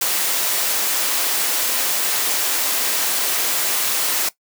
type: high-pass noise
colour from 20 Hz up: white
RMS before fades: -20 dBFS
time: 0.01-4.29 s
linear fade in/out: 5 ms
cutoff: 330 Hz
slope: 12 dB/octave
effects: noise-tail reverb RT60 0.1 s tail -17 dB re dry